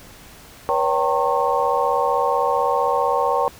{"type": "tone cluster", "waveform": "sine", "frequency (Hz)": [485.3, 561, 776, 909, 1083], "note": ["B4", "C#5", "G5", "A#5", "C#6"], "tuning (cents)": [-30, 21, -18, -44, -41], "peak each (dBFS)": -23, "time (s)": [0.69, 3.48], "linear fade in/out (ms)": 0, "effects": ["pink hiss -44 dBFS RMS until 3.59 s"]}